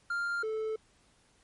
triangle tone pair in turn, 1396.9 / 437.6 Hz, F6 / A4, 0 / -9 cents, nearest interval octave + minor sixth, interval 2009 cents, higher first, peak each -28 / -29 dBFS, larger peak first, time 0.1-0.43 / 0.43-0.76 s, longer neither, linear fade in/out 5 ms, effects pink hiss -66 dBFS RMS until 1.43 s + MP3 48 kbps

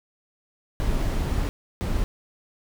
brown noise bursts at uneven times, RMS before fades -24 dBFS, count 2, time 0.8-1.49 / 1.81-2.04 s, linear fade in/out 0 ms, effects none

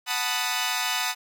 10% pulse chord, B dominant seventh, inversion second, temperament equal, 740 / 880 / 987.8 / 1244.5 Hz, F#5 / A5 / B5 / D#6, 0 / 0 / 0 / 0 cents, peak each -22 dBFS, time 0.06-1.15 s, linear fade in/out 50 ms, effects none

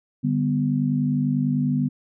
sine chord, G major, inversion second, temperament equal, 146.83 / 196 / 246.9 Hz, D3 / G3 / B3, 0 / 0 / 0 cents, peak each -23 / -27 / -22 dBFS, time 0.23-1.89 s, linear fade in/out 20 ms, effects none

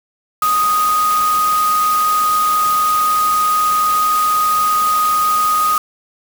sine tone in noise, 1244.5 Hz, D#6, in tune, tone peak -12 dBFS, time 0.42-5.78 s, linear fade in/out 2 ms, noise white, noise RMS -25 dBFS, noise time 0.42-5.78 s, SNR +10 dB, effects none

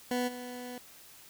20% pulse tone with level steps, 247.3 Hz, B3, 3 cents sharp, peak -24 / -35 dBFS, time 0.11-0.78 s, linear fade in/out 2 ms, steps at 0.27 s, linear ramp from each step 20 ms, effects white hiss -54 dBFS RMS until 1.29 s

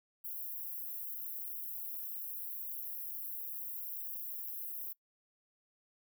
white high-pass noise, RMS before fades -42 dBFS, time 0.24-4.93 s, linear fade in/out 10 ms, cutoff 12000 Hz, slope 48 dB/octave, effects noise-tail reverb RT60 0.1 s tail -21 dB re dry

